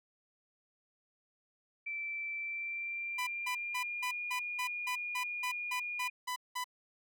sine tone with pitch glide, 2332 to 2431 Hz, D7 to D#7, -13 to -41 cents, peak -36 dBFS, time 1.86-6.1 s, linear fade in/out 10 ms, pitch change +72 cents, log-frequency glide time 2.37-4.2 s
sawtooth tone bursts, 998 Hz, B5, 18 cents sharp, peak -31 dBFS, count 13, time 3.18-6.643 s, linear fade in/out 10 ms, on 91 ms, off 190 ms
effects none

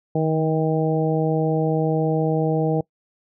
harmonic tone with a mistuned harmonic, 158.5 Hz, D#3, 32 cents sharp, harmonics 1 / 2 / 3 / 4 / 5, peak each -21 / -25 / -23 / -28 / -29 dBFS, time 0.15-2.81 s, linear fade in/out 5 ms, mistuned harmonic 1, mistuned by -20 cents, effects noise-tail reverb RT60 0.1 s tail -23 dB re dry

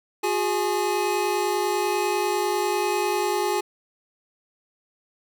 square tone cluster, 360.7 / 410.8 / 842 Hz, F#4 / G#4 / G#5, -44 / -19 / +24 cents, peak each -27 dBFS, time 0.23-3.61 s, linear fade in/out 10 ms, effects none

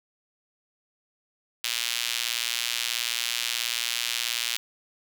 sawtooth tone with high-pass filter, 118.5 Hz, A#2, 29 cents sharp, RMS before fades -29 dBFS, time 1.64-4.57 s, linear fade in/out 0 ms, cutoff 3100 Hz, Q 1.5, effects none

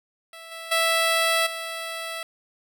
10% pulse tone with level steps, 659 Hz, E5, 1 cent flat, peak -32 / -27 / -11 / -22 dBFS, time 0.33-2.23 s, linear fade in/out 2 ms, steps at 0.51 / 0.71 / 1.46 s, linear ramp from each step 10 ms, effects none

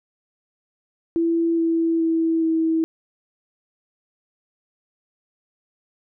sine tone with pitch steps, 333.3 / 330 / 326.8 / 323.6 Hz, E4 / E4 / E4 / E4, +19 / +2 / -15 / -32 cents, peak -17 dBFS, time 1.16-2.84 s, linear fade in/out 0 ms, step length 420 ms, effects none

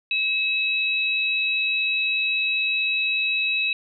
sine tone pair together, 2578 / 3849 Hz, E7 / B7, -39 / -45 cents, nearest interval perfect fifth, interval 694 cents, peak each -21 / -27 dBFS, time 0.11-3.73 s, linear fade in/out 2 ms, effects none

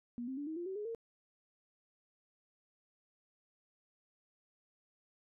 sine tone with pitch steps, 240 / 263.2 / 288.7 / 316.7 / 347.3 / 381 / 417.9 / 458.3 Hz, B3 / C4 / D4 / D#4 / F4 / G4 / G#4 / A#4, -49 / +10 / -30 / +31 / -10 / -49 / +11 / -29 cents, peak -38 dBFS, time 0.18-0.948 s, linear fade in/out 0 ms, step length 96 ms, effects none

